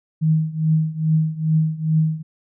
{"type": "tone with tremolo", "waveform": "sine", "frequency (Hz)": 157.8, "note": "D#3", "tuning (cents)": 25, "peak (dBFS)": -12, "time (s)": [0.21, 2.23], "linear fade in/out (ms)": 20, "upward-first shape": "triangle", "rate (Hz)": 2.4, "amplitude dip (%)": 90, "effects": []}